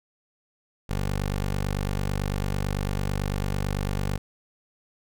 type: tone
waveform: 15% pulse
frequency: 49 Hz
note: G1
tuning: in tune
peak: -19 dBFS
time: 0.89-4.18 s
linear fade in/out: 10 ms
effects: none